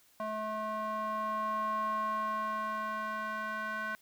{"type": "tone with band-pass filter sweep", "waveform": "square", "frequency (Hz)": 215.9, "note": "A3", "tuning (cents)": -33, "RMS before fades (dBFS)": -35, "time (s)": [0.2, 3.95], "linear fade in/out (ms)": 0, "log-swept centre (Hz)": [880, 1400], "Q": 5.1, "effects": ["white hiss -65 dBFS RMS until 4.01 s"]}